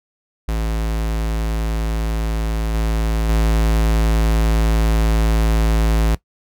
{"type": "tone with level steps", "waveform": "square", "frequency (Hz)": 54.9, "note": "A1", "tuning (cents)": -3, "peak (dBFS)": [-19, -17, -14], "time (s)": [0.48, 6.15], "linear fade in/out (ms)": 5, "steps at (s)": [2.74, 3.29], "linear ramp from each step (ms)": 5, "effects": ["noise-tail reverb RT60 0.1 s tail -18 dB re dry"]}